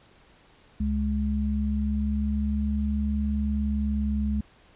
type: tone pair together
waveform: sine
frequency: 70.18 / 210.3 Hz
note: C#2 / G#3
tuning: +22 / +22 cents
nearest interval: octave + perfect fifth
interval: 1900 cents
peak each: -26 dBFS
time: 0.8-4.41 s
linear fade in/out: 5 ms
effects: pink hiss -57 dBFS RMS until 4.75 s + resampled to 8000 Hz